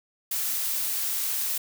blue noise, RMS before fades -28 dBFS, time 0.31-1.58 s, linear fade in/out 5 ms, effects none

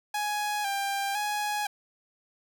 sawtooth tone with vibrato, 814 Hz, G#5, 35 cents flat, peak -24 dBFS, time 0.14-1.67 s, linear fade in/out 5 ms, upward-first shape square, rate 0.99 Hz, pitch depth 43 cents each way, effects none

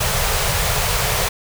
pink band-stop noise, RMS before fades -19 dBFS, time 0-1.29 s, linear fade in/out 10 ms, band 170 to 420 Hz, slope 48 dB/octave, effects none

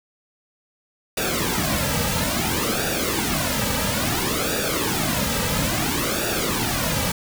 pink noise with flanger, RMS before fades -23 dBFS, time 1.17-7.12 s, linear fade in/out 5 ms, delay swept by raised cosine 0.95 to 2.85 ms, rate 0.59 Hz, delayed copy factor -0.75, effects none

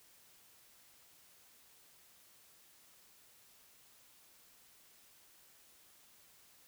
silence, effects white hiss -64 dBFS RMS until 6.67 s

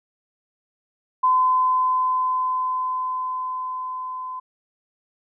sine tone with level ramp, 1021 Hz, C6, 43 cents flat, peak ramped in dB -14 to -29 dBFS, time 1.23-4.4 s, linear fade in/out 10 ms, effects none

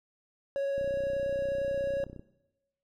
triangle tone with vibrato, 554.4 Hz, C#5, in tune, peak -26 dBFS, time 0.56-2.04 s, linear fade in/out 0 ms, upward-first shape triangle, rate 17 Hz, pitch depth 10 cents each way
click train, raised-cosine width 3 ms, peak -31 dBFS, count 45, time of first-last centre 0.78-2.195 s, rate 31.1 Hz
effects noise-tail reverb RT60 1.0 s tail -20 dB re dry

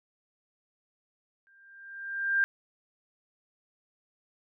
sine tone with exponential growth, 1591 Hz, G6, 25 cents sharp, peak -20 dBFS, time 1.47-2.44 s, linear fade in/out 0 ms, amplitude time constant 210 ms, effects none

